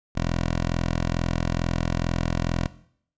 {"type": "tone", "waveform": "10% pulse", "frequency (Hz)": 42.27, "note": "E1", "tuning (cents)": 44, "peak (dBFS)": -15, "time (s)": [0.15, 2.68], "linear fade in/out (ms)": 20, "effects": ["noise-tail reverb RT60 0.6 s tail -17 dB re dry", "resampled to 16000 Hz"]}